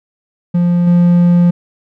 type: tone with level steps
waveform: triangle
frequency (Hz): 174.61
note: F3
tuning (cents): 0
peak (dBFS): -7 / -4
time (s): 0.54-1.51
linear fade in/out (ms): 10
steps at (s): 0.87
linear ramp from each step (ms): 2
effects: none